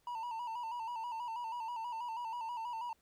triangle tone with vibrato, 932.3 Hz, A#5, in tune, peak -36 dBFS, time 0.07-2.93 s, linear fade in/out 2 ms, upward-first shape square, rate 6.2 Hz, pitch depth 65 cents each way, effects pink hiss -74 dBFS RMS until 3.01 s

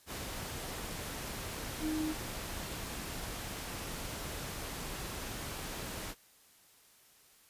sine tone in noise, 311.1 Hz, D#4, in tune, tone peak -32 dBFS, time 1.8-2.15 s, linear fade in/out 50 ms, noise pink, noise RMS -41 dBFS, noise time 0.06-6.15 s, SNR +6 dB, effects white hiss -63 dBFS RMS until 7.49 s + resampled to 32000 Hz

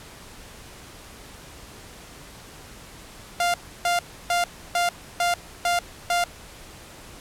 sawtooth tone bursts, 698.5 Hz, F5, in tune, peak -16 dBFS, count 7, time 3.4-6.24 s, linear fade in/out 2 ms, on 140 ms, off 310 ms, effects pink hiss -44 dBFS RMS until 7.2 s + low-pass 12000 Hz 12 dB/octave

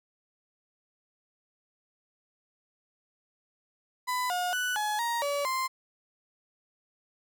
35% pulse tone with pitch steps, 1000 / 718 / 1486 / 845 / 939 / 571 / 1045 Hz, B5 / F5 / F#6 / G#5 / A#5 / D5 / C6, +21 / +48 / +7 / +30 / +12 / -49 / -2 cents, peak -26 dBFS, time 4.07-5.68 s, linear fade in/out 20 ms, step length 230 ms, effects none

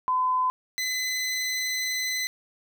sine / 20% pulse tone pair in turn, 1016 / 2022 Hz, B5 / B6, +49 / +40 cents, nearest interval octave, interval 1191 cents, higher second, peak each -21 dBFS, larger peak neither, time 0.08-0.5 / 0.78-2.27 s, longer second, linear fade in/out 0 ms, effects none

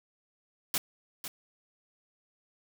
white noise with echo, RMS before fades -29 dBFS, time 0.74-0.78 s, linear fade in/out 2 ms, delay 500 ms, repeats 1, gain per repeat -10 dB, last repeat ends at 1.28 s, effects none

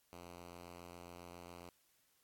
5% pulse tone with vibrato, 87.31 Hz, F2, in tune, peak -40 dBFS, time 0.13-1.69 s, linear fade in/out 0 ms, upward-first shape sine, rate 20 Hz, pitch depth 14 cents each way, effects white hiss -75 dBFS RMS until 2.23 s + AAC 64 kbps

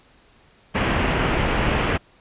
pink low-pass noise, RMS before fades -21 dBFS, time 0.74-1.98 s, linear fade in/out 20 ms, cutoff 3100 Hz, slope 48 dB/octave, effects pink hiss -55 dBFS RMS until 2.2 s + resampled to 8000 Hz

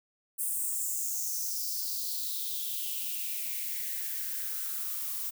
violet noise with high-pass filter sweep, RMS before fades -34 dBFS, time 0.38-5.31 s, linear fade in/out 20 ms, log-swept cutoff 9300 to 1000 Hz, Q 4.5, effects none

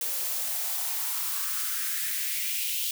blue noise with high-pass filter sweep, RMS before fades -30 dBFS, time 0.01-2.91 s, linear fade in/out 2 ms, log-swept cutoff 450 to 3100 Hz, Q 3.2, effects none

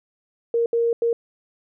sine tone bursts at uneven times, 466.2 Hz, A#4, in tune, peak -17 dBFS, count 3, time 0.54-0.66 / 0.73-0.93 / 1.02-1.13 s, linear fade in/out 2 ms, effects none

